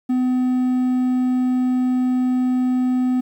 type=tone; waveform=triangle; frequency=252.9 Hz; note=B3; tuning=41 cents sharp; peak=-14 dBFS; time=0.09-3.21 s; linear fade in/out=10 ms; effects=9-bit